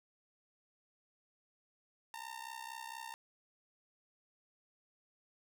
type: tone with amplitude modulation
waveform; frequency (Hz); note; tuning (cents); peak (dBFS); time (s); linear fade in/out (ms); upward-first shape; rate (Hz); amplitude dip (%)
sawtooth; 910; A#5; -42; -37; 2.14-3.14; 0; sine; 64.3; 85
effects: none